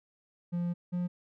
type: tone pair in turn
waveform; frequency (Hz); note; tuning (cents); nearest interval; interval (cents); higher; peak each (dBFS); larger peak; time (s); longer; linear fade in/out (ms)
triangle; 174 / 177.35; F3 / F3; -6 / +27; unison; 33; second; -27; neither; 0.52-0.74 / 0.92-1.08; first; 20
effects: none